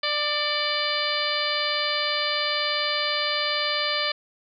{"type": "harmonic tone with a mistuned harmonic", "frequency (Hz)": 593, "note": "D5", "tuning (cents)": 17, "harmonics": [1, 2, 3, 4, 5, 6, 7, 8], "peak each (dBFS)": [-31, -31, -31, -31, -31, -31, -31, -31], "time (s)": [0.03, 4.12], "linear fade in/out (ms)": 5, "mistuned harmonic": 4, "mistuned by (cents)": -43, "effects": []}